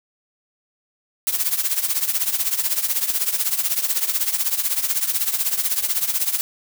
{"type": "noise with tremolo", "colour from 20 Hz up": "blue", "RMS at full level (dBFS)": -18, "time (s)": [1.27, 6.41], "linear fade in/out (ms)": 0, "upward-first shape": "triangle", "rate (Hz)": 16, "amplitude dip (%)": 85, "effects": []}